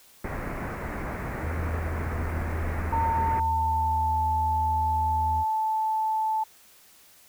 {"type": "low-pass noise", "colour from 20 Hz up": "pink", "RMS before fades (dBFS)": -33, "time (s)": [0.24, 3.4], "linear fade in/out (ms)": 5, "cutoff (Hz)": 2200, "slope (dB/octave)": 48}
{"type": "tone", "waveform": "triangle", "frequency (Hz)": 81, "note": "E2", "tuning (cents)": -30, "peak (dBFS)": -26, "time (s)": [1.4, 5.45], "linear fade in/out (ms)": 50}
{"type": "tone with pitch glide", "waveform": "sine", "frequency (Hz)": [909, 875], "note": ["A#5", "A5"], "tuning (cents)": [-44, -10], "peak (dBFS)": -23, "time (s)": [2.92, 6.44], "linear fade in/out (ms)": 10, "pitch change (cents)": -66, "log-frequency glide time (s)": [3.1, 4.24]}
{"effects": ["white hiss -55 dBFS RMS until 7.28 s"]}